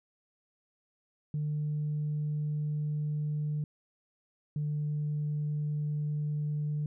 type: tone pair in turn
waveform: sine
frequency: 150 / 149.16 Hz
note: D3 / D3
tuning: +37 / +27 cents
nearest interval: unison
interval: 10 cents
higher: first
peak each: -28 dBFS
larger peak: neither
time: 1.34-3.64 / 4.56-6.86 s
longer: neither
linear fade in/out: 2 ms
effects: tanh soft clip ceiling -26 dBFS